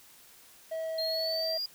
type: tone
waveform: triangle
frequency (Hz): 645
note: E5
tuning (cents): -38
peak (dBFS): -30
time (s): 0.71-1.58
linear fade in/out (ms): 10
type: exponential sweep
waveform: triangle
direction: up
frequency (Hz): 4186 to 4875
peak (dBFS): -30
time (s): 0.98-1.66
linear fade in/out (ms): 5
effects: white hiss -56 dBFS RMS until 1.74 s